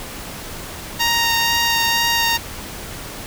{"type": "tone with vibrato", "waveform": "10% pulse", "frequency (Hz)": 930, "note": "A#5", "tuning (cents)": -4, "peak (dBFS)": -7, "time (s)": [0.99, 2.38], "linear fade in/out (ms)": 20, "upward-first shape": "sine", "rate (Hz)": 2.1, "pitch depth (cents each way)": 9, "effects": ["pink hiss -32 dBFS RMS until 3.26 s"]}